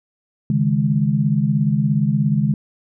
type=chord; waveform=sine; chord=C# suspended second; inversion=none; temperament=equal; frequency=138.59 / 155.56 / 207.7 Hz; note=C#3 / D#3 / G#3; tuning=0 / 0 / 0 cents; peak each=-19 dBFS; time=0.5-2.54 s; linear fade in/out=2 ms; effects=none